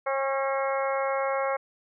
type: harmonic tone with a mistuned harmonic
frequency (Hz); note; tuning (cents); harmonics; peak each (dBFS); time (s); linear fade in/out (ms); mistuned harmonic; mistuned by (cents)
270.8; C#4; -40; 2 / 3 / 4 / 5 / 6 / 7 / 8; -27 / -32 / -32 / -35 / -40 / -41 / -37; 0.06-1.57; 10; 4; +17
effects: none